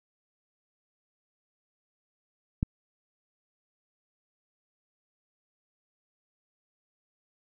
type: click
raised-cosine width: 5 ms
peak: -13 dBFS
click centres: 2.629 s
effects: none